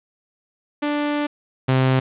sawtooth tone pair in turn, 293.7 / 130.83 Hz, D4 / C3, 0 / 0 cents, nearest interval octave + major second, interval 1400 cents, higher first, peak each -16 / -11 dBFS, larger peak second, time 0.82-1.27 / 1.68-2 s, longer first, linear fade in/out 10 ms, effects resampled to 8000 Hz + 7-bit

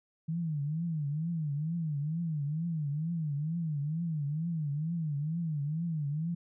sine tone with vibrato, 155.9 Hz, D#3, 4 cents sharp, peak -30 dBFS, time 0.28-6.35 s, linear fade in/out 10 ms, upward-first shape triangle, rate 2.2 Hz, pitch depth 190 cents each way, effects none

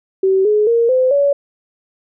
sine tone with pitch steps, 382.5 / 422 / 465.5 / 513.5 / 566.5 Hz, G4 / G#4 / A#4 / C5 / C#5, -42 / +28 / -2 / -33 / +37 cents, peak -10 dBFS, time 0.23-1.33 s, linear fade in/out 5 ms, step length 220 ms, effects none

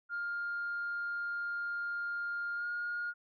sine tone with pitch glide, 1406 to 1425.6 Hz, F6 to F6, +11 to +35 cents, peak -33 dBFS, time 0.09-3.14 s, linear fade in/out 50 ms, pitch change +24 cents, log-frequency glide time 2.55-2.66 s, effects tanh soft clip ceiling -30 dBFS

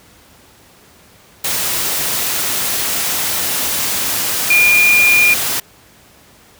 sine tone in noise, 2417 Hz, D7, 49 cents sharp, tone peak -8 dBFS, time 4.5-5.34 s, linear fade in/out 5 ms, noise white, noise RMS -18 dBFS, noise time 1.44-5.6 s, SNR +7 dB, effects pink hiss -46 dBFS RMS until 6.59 s + high-pass 60 Hz 12 dB/octave

